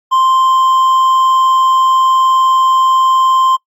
triangle tone with hard clipping, 1046.5 Hz, C6, in tune, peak -9 dBFS, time 0.11-3.57 s, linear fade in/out 20 ms, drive 7 dB, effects noise-tail reverb RT60 0.1 s tail -22 dB re dry + Opus 48 kbps

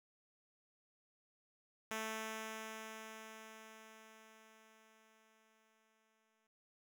5% pulse tone with exponential decay, 220 Hz, A3, in tune, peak -28 dBFS, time 1.91-6.47 s, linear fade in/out 2 ms, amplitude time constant 990 ms, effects none

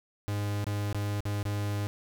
45% pulse tone with dropouts, 102.7 Hz, G#2, 19 cents flat, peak -29 dBFS, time 0.28-1.87 s, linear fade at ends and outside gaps 0 ms, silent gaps 0.643-0.667 / 0.928-0.946 / 1.205-1.254 / 1.429-1.453 s, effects 10-bit

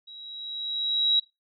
sine tone with level ramp, 3862 Hz, B7, 39 cents flat, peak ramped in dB -42 to -17 dBFS, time 0.07-1.2 s, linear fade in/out 10 ms, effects noise-tail reverb RT60 0.2 s tail -17 dB re dry

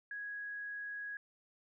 sine tone, 1661.2 Hz, G#6, in tune, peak -40 dBFS, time 0.11-1.17 s, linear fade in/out 2 ms, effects none

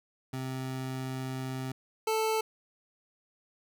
25% pulse tone pair in turn, 130.81 / 440 Hz, C3 / A4, 0 / 0 cents, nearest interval octave + major sixth, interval 2100 cents, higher second, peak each -30 / -23 dBFS, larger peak second, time 0.33-1.72 / 2.07-2.41 s, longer first, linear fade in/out 5 ms, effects none

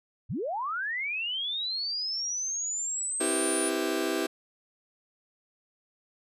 sine linear sweep, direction up, 69.5 to 9750 Hz, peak -29 dBFS, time 0.29-3.7 s, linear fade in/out 20 ms
sawtooth chord, C major seventh, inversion none, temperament just, 261.6 / 327 / 392.4 / 490.5 Hz, C4 / E4 / G4 / B4, 0 / -14 / +2 / -12 cents, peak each -31 / -26 / -27 / -32 dBFS, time 3.2-4.27 s, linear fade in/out 10 ms
effects resampled to 32000 Hz

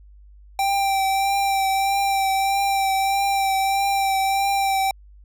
square tone with vibrato, 783 Hz, G5, 2 cents flat, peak -19 dBFS, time 0.59-4.91 s, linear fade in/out 2 ms, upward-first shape triangle, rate 1.6 Hz, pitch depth 25 cents each way, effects added 50 Hz sine -44 dBFS peak until 5.24 s

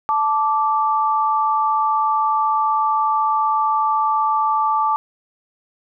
sine tone pair together, 876 / 1169.3 Hz, A5 / D6, -8 / -8 cents, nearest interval perfect fourth, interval 500 cents, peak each -18 dBFS, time 0.09-4.96 s, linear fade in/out 0 ms, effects none

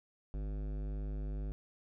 sine tone with hard clipping, 51 Hz, G#1, 31 cents flat, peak -38 dBFS, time 0.34-1.52 s, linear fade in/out 0 ms, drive 16 dB, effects none

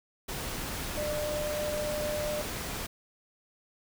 sine tone in noise, 599 Hz, D5, 34 cents sharp, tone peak -31 dBFS, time 0.97-2.42 s, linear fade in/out 10 ms, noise pink, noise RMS -36 dBFS, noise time 0.28-2.87 s, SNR +2 dB, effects none

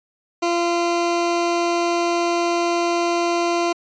20% pulse tone, 343.6 Hz, F4, 28 cents flat, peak -13 dBFS, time 0.42-3.73 s, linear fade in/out 10 ms, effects resampled to 16000 Hz

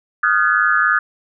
sine tone cluster, 1237 / 1403 / 1506 / 1705 Hz, D#6 / F6 / F#6 / G#6, -10 / +8 / +30 / +45 cents, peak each -18 dBFS, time 0.23-0.99 s, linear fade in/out 5 ms, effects none

